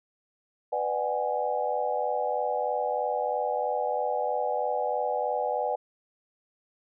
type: chord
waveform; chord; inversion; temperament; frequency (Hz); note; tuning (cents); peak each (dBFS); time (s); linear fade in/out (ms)
sine; G# half-diminished seventh; first; just; 498.4 / 598 / 747.5 / 830.6; B4 / D5 / F#5 / G#5; +16 / +31 / +17 / 0; -31; 0.72-5.76; 10
effects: none